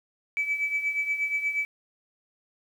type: tone with tremolo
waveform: sine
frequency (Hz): 2300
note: D7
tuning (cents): -37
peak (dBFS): -21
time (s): 0.37-1.65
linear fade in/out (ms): 0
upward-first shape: triangle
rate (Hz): 8.4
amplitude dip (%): 75
effects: tanh soft clip ceiling -18 dBFS + 9-bit